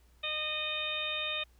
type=harmonic tone with a mistuned harmonic; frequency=612 Hz; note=D#5; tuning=29 cents flat; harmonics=1 / 2 / 3 / 4 / 5 / 6; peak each=-42 / -43 / -45 / -36 / -41 / -36 dBFS; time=0.23-1.44 s; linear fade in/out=10 ms; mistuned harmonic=4; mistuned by=+25 cents; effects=added 60 Hz sine -60 dBFS peak until 1.59 s + pink hiss -69 dBFS RMS until 1.59 s